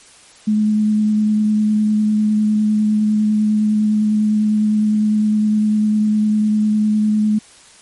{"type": "tone with vibrato", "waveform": "sine", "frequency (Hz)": 212.9, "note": "G#3", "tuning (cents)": 43, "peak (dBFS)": -12, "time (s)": [0.47, 7.39], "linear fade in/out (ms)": 10, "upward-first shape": "sine", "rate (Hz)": 9.9, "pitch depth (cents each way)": 11, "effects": ["white hiss -45 dBFS RMS until 7.81 s", "MP3 48 kbps"]}